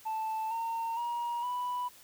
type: tone with pitch steps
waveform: sine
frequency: 880 / 914.2 / 949.7 / 986.6 Hz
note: A5 / A#5 / A#5 / B5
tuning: 0 / -34 / +32 / -2 cents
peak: -29 dBFS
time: 0.05-1.89 s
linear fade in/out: 20 ms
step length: 460 ms
effects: tanh soft clip ceiling -30 dBFS + white hiss -56 dBFS RMS until 2.03 s